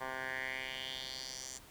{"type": "tone with band-pass filter sweep", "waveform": "10% pulse", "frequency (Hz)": 130.81, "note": "C3", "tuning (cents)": 0, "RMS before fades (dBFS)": -42, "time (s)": [0, 1.59], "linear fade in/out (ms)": 20, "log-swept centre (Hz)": [1200, 7100], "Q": 3.4, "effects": ["pink hiss -57 dBFS RMS until 1.7 s"]}